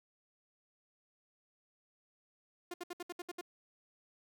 sawtooth tone bursts, 352.5 Hz, F4, 16 cents sharp, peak -36 dBFS, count 8, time 2.71-3.412 s, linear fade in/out 5 ms, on 30 ms, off 66 ms, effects none

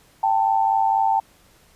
sine tone pair together, 784 / 888.2 Hz, G5 / A5, 0 / +16 cents, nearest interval major second, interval 216 cents, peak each -19 dBFS, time 0.23-1.2 s, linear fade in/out 5 ms, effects pink hiss -55 dBFS RMS until 1.75 s + resampled to 32000 Hz

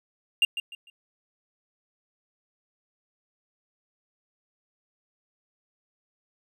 triangle tone with echo, 2794 Hz, F7, in tune, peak -15 dBFS, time 0.42-0.45 s, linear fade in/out 2 ms, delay 150 ms, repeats 3, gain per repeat -11 dB, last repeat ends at 0.9 s, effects none

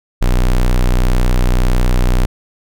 square tone, 30.87 Hz, B0, in tune, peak -10 dBFS, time 0.21-2.26 s, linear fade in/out 10 ms, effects none

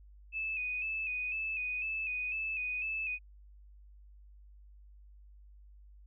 sine tone with vibrato, 2553 Hz, D#7, 44 cents sharp, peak -33 dBFS, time 0.32-3.19 s, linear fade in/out 50 ms, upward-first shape square, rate 2 Hz, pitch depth 45 cents each way, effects added 50 Hz sine -53 dBFS peak until 6.06 s

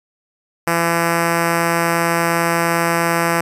5% pulse tone with notch filter, 168.6 Hz, E3, 39 cents sharp, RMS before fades -17 dBFS, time 0.67-3.41 s, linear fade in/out 5 ms, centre 4200 Hz, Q 1.6, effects resampled to 32000 Hz

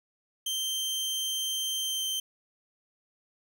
sawtooth tone with pitch glide, 3136 to 3118 Hz, G7 to G7, 0 to -10 cents, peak -26 dBFS, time 0.46-2.2 s, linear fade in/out 5 ms, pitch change -10 cents, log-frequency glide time 1.81-2.06 s, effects none

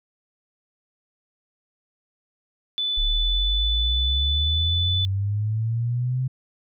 sine tone, 3492 Hz, A7, 14 cents flat, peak -22 dBFS, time 2.78-5.05 s, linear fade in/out 0 ms
sine linear sweep, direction up, 33.91 to 130.81 Hz, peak -21 dBFS, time 2.97-6.28 s, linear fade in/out 10 ms
effects none

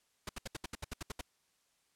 pink noise bursts, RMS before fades -40 dBFS, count 11, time 0.27-1.212 s, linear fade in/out 5 ms, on 22 ms, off 70 ms, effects white hiss -75 dBFS RMS until 1.95 s + low-pass 10000 Hz 12 dB/octave

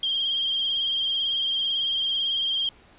sine tone with vibrato, 3201 Hz, G7, 36 cents sharp, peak -22 dBFS, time 0.03-2.69 s, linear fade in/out 2 ms, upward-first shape sine, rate 18 Hz, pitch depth 36 cents each way, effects pink hiss -54 dBFS RMS until 2.98 s + resampled to 8000 Hz

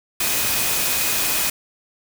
sine tone in noise, 2500 Hz, D#7, 8 cents sharp, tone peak -31 dBFS, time 0.2-1.5 s, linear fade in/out 5 ms, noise white, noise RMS -21 dBFS, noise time 0.2-1.5 s, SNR -13 dB, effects none

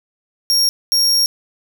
40% pulse tone bursts at uneven times, 5570 Hz, F8, 5 cents flat, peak -11 dBFS, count 2, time 0.5-0.69 / 0.92-1.26 s, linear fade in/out 0 ms, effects none

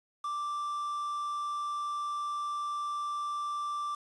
triangle tone with quantisation, 1174.7 Hz, D6, in tune, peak -30 dBFS, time 0.24-3.95 s, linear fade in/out 5 ms, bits 8, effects resampled to 24000 Hz

